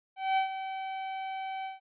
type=tone with ADSR envelope; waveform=45% pulse; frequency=767 Hz; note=G5; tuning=38 cents flat; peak=-23 dBFS; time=0.16-1.8 s; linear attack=210 ms; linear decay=110 ms; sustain=-11 dB; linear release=150 ms; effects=resampled to 8000 Hz